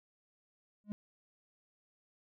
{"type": "tone with exponential growth", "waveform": "triangle", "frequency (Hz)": 207.7, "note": "G#3", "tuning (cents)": 0, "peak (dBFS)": -30, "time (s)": [0.84, 0.92], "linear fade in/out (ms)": 0, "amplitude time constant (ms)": 16, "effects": []}